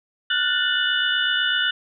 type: tone cluster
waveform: sine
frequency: 1424 / 1492 / 1778 / 2947 / 3548 Hz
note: F6 / F#6 / A6 / F#7 / A7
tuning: +33 / +14 / +18 / -8 / +14 cents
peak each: -27 / -23 / -30 / -23 / -27 dBFS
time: 0.3-1.71 s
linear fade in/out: 5 ms
effects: none